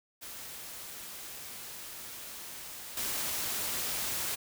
white noise with level steps, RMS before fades -44 / -34 dBFS, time 0.21-4.36 s, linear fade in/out 20 ms, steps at 2.97 s, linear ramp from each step 2 ms, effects none

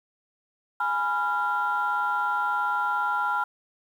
sine chord, F diminished, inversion first, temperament equal with one note detuned, 830.6 / 987.8 / 1384.1 Hz, Ab5 / Cb6 / F6, 0 / 0 / -16 cents, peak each -28 / -28 / -25 dBFS, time 0.8-3.44 s, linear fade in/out 5 ms, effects tanh soft clip ceiling -16 dBFS + 9-bit

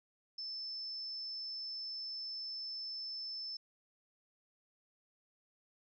sine tone, 5274 Hz, E8, in tune, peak -40 dBFS, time 0.38-3.57 s, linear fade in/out 5 ms, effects none

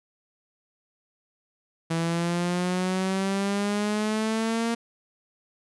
sawtooth exponential sweep, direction up, 163.9 to 233.1 Hz, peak -20 dBFS, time 1.9-4.75 s, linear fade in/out 10 ms, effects resampled to 24000 Hz

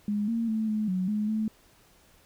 sine tone with pitch steps, 207.2 / 229.9 / 219.5 / 214.3 / 184.8 / 211.1 / 217.5 Hz, G#3 / A#3 / A3 / A3 / F#3 / G#3 / A3, -4 / -24 / -4 / -45 / -2 / +29 / -20 cents, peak -25 dBFS, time 0.08-1.48 s, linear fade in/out 2 ms, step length 200 ms, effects pink hiss -60 dBFS RMS until 2.25 s

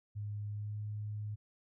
sine tone with pitch glide, 103.83 to 105.28 Hz, G#2 to G#2, 0 to +24 cents, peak -37 dBFS, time 0.15-1.36 s, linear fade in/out 20 ms, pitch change +24 cents, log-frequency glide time 0.49-0.78 s, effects none

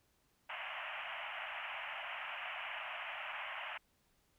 white band-pass noise, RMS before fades -44 dBFS, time 0.49-3.78 s, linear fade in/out 10 ms, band 600 to 3000 Hz, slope 96 dB/octave, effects pink hiss -75 dBFS RMS until 4.38 s

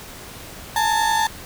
35% pulse tone pair together, 850 / 900.5 Hz, G#5 / A5, +40 / +40 cents, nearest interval minor second, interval 100 cents, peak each -20 / -17 dBFS, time 0.76-1.27 s, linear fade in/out 2 ms, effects pink hiss -38 dBFS RMS until 1.45 s

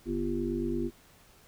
harmonic tone, 49 Hz, G1, in tune, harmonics 1 / 3 / 5 / 7 / 8, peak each -37 / -41 / -33 / -32 / -38 dBFS, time 0.05-0.91 s, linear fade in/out 50 ms, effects pink hiss -59 dBFS RMS until 1.47 s

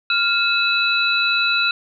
sine tone cluster, 1396 / 2595 / 3951 Hz, F6 / E7 / B7, -1 / -28 / 0 cents, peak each -20 dBFS, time 0.1-1.71 s, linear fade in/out 2 ms, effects none

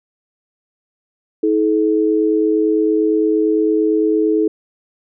sine tone pair together, 320.2 / 429 Hz, D#4 / A4, +50 / -44 cents, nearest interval perfect fourth, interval 506 cents, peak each -15 dBFS, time 1.43-4.48 s, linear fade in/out 5 ms, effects none

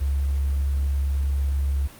sine tone, 69.3 Hz, C#2, in tune, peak -20 dBFS, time 0-1.88 s, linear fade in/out 20 ms, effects pink hiss -45 dBFS RMS until 1.99 s + Opus 32 kbps

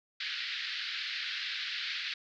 white band-pass noise, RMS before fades -37 dBFS, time 0.2-2.14 s, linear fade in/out 5 ms, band 1500 to 4500 Hz, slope 48 dB/octave, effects none

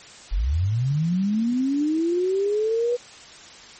sine linear sweep, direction up, 37.94 to 490.9 Hz, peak -19 dBFS, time 0.31-2.97 s, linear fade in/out 20 ms, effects white hiss -44 dBFS RMS until 3.79 s + MP3 32 kbps

